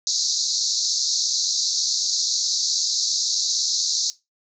pink band-pass noise, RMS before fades -23 dBFS, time 0.07-4.1 s, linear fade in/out 0 ms, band 4000 to 6800 Hz, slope 96 dB/octave, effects noise-tail reverb RT60 0.2 s tail -17 dB re dry

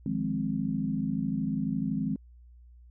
sine chord, F minor seventh, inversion third, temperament equal with one note detuned, 155.56 / 175.93 / 207.7 / 261.6 Hz, Eb3 / F3 / Ab3 / C4, 0 / +13 / 0 / 0 cents, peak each -34 / -35 / -31 / -32 dBFS, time 0.06-2.16 s, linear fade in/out 2 ms, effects added 60 Hz sine -50 dBFS peak until 2.9 s

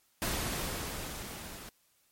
pink noise with level ramp, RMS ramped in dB -32 to -46 dBFS, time 0.22-1.69 s, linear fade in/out 0 ms, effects white hiss -70 dBFS RMS until 2.11 s + MP3 64 kbps

